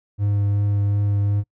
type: tone with vibrato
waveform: triangle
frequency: 101.7 Hz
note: G#2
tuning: 36 cents flat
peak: -15 dBFS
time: 0.18-1.44 s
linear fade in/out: 50 ms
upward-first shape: triangle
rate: 2.7 Hz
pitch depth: 12 cents each way
effects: noise-tail reverb RT60 0.1 s tail -26 dB re dry